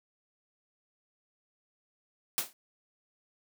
white noise with exponential decay, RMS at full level -26 dBFS, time 2.38-2.53 s, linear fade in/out 0 ms, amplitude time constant 32 ms, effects high-pass 200 Hz 12 dB/octave

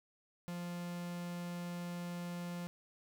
45% pulse tone, 174.61 Hz, F3, in tune, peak -40 dBFS, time 0.48-2.67 s, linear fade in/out 0 ms, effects none

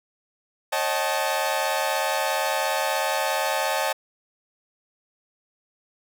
sawtooth tone cluster, 545 / 622 / 764 / 874 Hz, C#5 / D#5 / G5 / A5, -29 / -1 / -45 / -12 cents, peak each -25 / -24 / -26 / -23 dBFS, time 0.72-3.93 s, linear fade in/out 10 ms, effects none

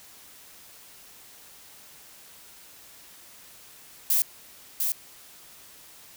violet noise with echo, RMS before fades -22 dBFS, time 4.1-4.22 s, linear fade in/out 2 ms, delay 700 ms, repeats 1, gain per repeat -4 dB, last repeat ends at 4.92 s, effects white hiss -50 dBFS RMS until 6.16 s

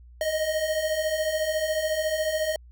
square beating tone pair, 613 / 627 Hz, D#5 / D#5, -26 / +13 cents, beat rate 14 Hz, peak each -31 / -26 dBFS, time 0.21-2.56 s, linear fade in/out 2 ms, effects added 60 Hz sine -46 dBFS peak until 2.71 s

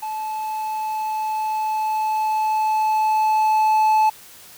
triangle tone with level ramp, 867 Hz, A5, 26 cents flat, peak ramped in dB -23 to -11 dBFS, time 0.02-4.1 s, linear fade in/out 10 ms, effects white hiss -44 dBFS RMS until 4.57 s

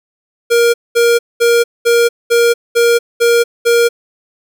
square tone bursts, 470.6 Hz, A#4, 16 cents sharp, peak -8 dBFS, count 8, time 0.5-3.89 s, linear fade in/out 20 ms, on 240 ms, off 210 ms, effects none

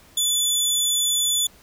20% pulse tone, 3470 Hz, A7, 25 cents flat, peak -13 dBFS, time 0.17-1.47 s, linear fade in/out 5 ms, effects pink hiss -52 dBFS RMS until 1.62 s

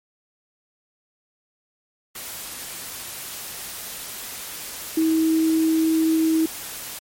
sine tone in noise, 320.7 Hz, E4, 48 cents flat, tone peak -16 dBFS, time 4.97-6.46 s, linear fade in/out 5 ms, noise white, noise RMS -34 dBFS, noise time 2.15-6.99 s, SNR +15 dB, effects MP3 64 kbps

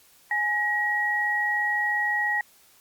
sine tone pair together, 834.1 / 1903 Hz, G#5 / A#6, +7 / +35 cents, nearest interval octave + major second, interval 1428 cents, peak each -29 / -23 dBFS, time 0.31-2.41 s, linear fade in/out 2 ms, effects white hiss -57 dBFS RMS until 2.8 s + Opus 48 kbps

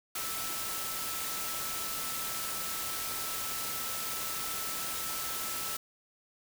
sine tone in noise, 1317 Hz, E6, 2 cents flat, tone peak -43 dBFS, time 0.15-5.77 s, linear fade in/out 5 ms, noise white, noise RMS -36 dBFS, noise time 0.15-5.77 s, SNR -10 dB, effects none

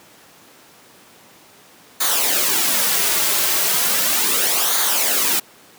white noise with flanger, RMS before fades -18 dBFS, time 2-5.4 s, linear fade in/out 10 ms, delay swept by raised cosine 0.37 to 4.17 ms, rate 0.36 Hz, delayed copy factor -0.6, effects pink hiss -47 dBFS RMS until 5.78 s + high-pass 200 Hz 12 dB/octave

